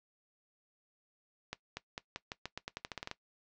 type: accelerating click train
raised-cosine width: 0.2 ms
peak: -21 dBFS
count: 15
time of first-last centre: 1.53-3.113 s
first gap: 240 ms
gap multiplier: 0.87
effects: noise-tail reverb RT60 0.1 s tail -18 dB re dry + low-pass 6000 Hz 12 dB/octave